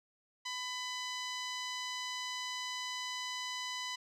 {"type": "tone with low-pass filter", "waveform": "10% pulse", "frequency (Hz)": 1000, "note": "B5", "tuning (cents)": 21, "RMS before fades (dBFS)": -40, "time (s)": [0.45, 3.96], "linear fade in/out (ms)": 10, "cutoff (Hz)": 7800, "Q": 0.8, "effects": []}